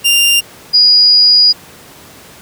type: tone pair in turn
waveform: sawtooth / sine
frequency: 2793 / 4898 Hz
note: F7 / D#8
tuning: -1 / -28 cents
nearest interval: minor seventh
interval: 973 cents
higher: second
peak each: -4 dBFS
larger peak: neither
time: 0.04-0.41 / 0.73-1.53 s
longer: second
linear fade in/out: 20 ms
effects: pink hiss -37 dBFS RMS until 2.41 s + high-pass 100 Hz 12 dB/octave